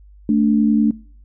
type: tone pair together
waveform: sine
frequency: 220 / 290.4 Hz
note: A3 / D4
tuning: 0 / -19 cents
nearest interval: perfect fourth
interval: 481 cents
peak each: -14 / -17 dBFS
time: 0.29-0.91 s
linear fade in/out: 2 ms
effects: noise-tail reverb RT60 0.5 s tail -23 dB re dry + added 50 Hz sine -42 dBFS peak until 1.24 s